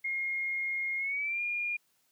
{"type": "tone with pitch glide", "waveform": "sine", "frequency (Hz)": [2142, 2418], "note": ["C7", "D7"], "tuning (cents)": [40, 50], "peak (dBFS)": -30, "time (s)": [0.04, 1.77], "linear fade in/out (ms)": 10, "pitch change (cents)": 210, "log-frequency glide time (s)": [0.98, 1.41], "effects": ["white hiss -72 dBFS RMS until 2.11 s", "high-pass 100 Hz 12 dB/octave"]}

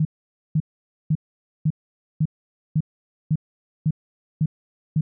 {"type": "tone bursts", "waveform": "sine", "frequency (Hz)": 155.56, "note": "D#3", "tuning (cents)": 0, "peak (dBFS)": -16, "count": 10, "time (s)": [0, 5.01], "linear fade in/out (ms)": 5, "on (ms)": 51, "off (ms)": 500, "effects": []}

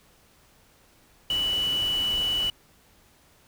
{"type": "tone in noise", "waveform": "sine", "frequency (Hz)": 2960, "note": "F#7", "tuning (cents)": 0, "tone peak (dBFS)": -23, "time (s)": [1.3, 2.5], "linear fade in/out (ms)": 2, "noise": "pink", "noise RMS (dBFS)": -38, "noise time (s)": [1.3, 2.5], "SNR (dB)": 12, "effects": ["pink hiss -59 dBFS RMS until 3.47 s"]}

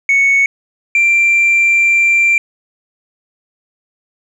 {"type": "tone pair in turn", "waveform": "sine", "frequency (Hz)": [2217, 2361], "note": ["C#7", "D7"], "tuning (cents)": [0, 9], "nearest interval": "minor second", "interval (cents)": 109, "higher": "second", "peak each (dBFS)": -6, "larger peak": "neither", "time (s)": [[0.09, 0.46], [0.95, 2.38]], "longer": "second", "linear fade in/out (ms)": 2, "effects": ["tanh soft clip ceiling -6 dBFS", "8-bit"]}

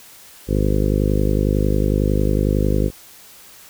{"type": "harmonic tone", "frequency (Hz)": 51, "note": "G#1", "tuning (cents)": -31, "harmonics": [1, 2, 3, 4, 5, 6, 7, 8, 9, 10], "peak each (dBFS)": [-19, -22, -24, -25, -26, -27, -27, -28, -29, -29], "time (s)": [0.47, 2.91], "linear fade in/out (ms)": 50, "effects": ["white hiss -44 dBFS RMS until 3.69 s"]}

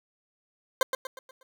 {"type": "tone with echo", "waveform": "20% pulse", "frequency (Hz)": 523.3, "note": "C5", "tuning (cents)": 0, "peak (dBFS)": -15, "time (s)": [0.81, 0.83], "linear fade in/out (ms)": 2, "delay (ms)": 120, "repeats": 5, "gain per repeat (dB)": -7, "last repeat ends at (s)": 1.43, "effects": []}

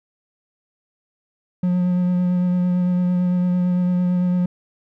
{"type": "tone with vibrato", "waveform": "triangle", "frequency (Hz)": 179.4, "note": "F3", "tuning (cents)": 47, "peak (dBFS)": -14, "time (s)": [1.63, 4.46], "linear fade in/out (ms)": 5, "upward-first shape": "sine", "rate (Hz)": 8.9, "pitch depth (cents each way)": 14, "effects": []}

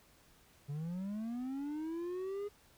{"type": "linear sweep", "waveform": "triangle", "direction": "up", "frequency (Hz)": [138.59, 415.3], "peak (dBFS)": -35, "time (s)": [0.68, 2.49], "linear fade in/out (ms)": 20, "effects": ["pink hiss -65 dBFS RMS until 2.77 s"]}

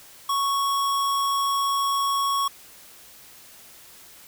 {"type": "tone", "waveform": "square", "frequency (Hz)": 1108.7, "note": "C#6", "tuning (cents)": 0, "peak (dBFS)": -22, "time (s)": [0.29, 2.48], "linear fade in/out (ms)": 5, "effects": ["white hiss -48 dBFS RMS until 4.27 s"]}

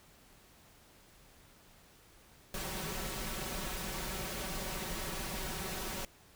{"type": "noise with comb filter", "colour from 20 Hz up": "pink", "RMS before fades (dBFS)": -39, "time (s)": [2.54, 6.05], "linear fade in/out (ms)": 2, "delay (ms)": 5.3, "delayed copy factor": 0.65, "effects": ["pink hiss -61 dBFS RMS until 6.35 s"]}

